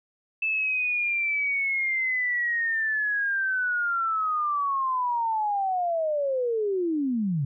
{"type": "linear sweep", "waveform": "sine", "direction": "down", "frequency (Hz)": [2637, 130.81], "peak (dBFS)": -23, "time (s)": [0.42, 7.45], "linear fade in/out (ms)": 5, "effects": []}